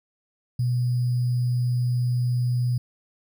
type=tone with sample-and-hold; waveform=sine; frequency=123.1 Hz; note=B2; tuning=5 cents flat; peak=-20 dBFS; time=0.59-2.78 s; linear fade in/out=5 ms; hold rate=4900 Hz; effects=none